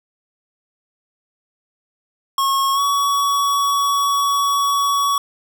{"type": "tone with pitch glide", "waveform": "square", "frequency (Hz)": [1090, 1126.5], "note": ["C#6", "C#6"], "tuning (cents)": [-29, 28], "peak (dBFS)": -16, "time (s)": [2.38, 5.18], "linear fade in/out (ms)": 2, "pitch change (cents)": 57, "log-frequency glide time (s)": [2.74, 2.8], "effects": []}